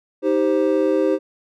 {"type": "chord", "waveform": "triangle", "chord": "C minor", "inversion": "first", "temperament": "just", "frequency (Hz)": [314, 392.4, 523.3], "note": ["Eb4", "G4", "C5"], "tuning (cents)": [16, 2, 0], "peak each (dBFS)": -18, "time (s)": [0.22, 1.19], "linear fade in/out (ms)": 50, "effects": []}